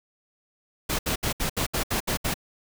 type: noise bursts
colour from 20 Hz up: pink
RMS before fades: -26 dBFS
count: 9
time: 0.89-2.342 s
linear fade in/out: 10 ms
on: 100 ms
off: 69 ms
effects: none